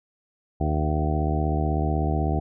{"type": "harmonic tone with a mistuned harmonic", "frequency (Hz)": 76.1, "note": "D#2", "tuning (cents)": -38, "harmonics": [1, 2, 3, 4, 5, 6, 7, 8, 9, 10], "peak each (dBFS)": [-24, -27, -33, -31, -33, -37, -42, -43, -33, -32], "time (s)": [0.6, 2.4], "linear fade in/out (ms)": 10, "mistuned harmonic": 9, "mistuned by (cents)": -15, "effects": []}